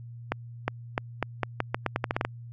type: accelerating click train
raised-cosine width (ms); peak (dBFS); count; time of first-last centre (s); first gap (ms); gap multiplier
0.5; -10; 14; 0.32-2.25; 360; 0.83
effects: added 118 Hz sine -40 dBFS peak until 2.52 s + AAC 64 kbps